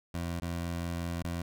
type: tone with dropouts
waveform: 20% pulse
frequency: 85.5 Hz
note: F2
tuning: 36 cents flat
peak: -28 dBFS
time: 0.14-1.42 s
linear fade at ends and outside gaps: 5 ms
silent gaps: 0.4-0.42 / 1.225-1.243 s
effects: none